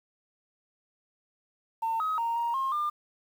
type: tone with pitch steps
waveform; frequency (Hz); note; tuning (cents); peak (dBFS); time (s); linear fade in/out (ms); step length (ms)
sine; 904 / 1268 / 927 / 938 / 1069 / 1200; A5 / D#6 / A#5 / A#5 / C6 / D6; +47 / +32 / -10 / +11 / +37 / +37; -25; 1.82-2.9; 10; 180
effects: tanh soft clip ceiling -23 dBFS + 9-bit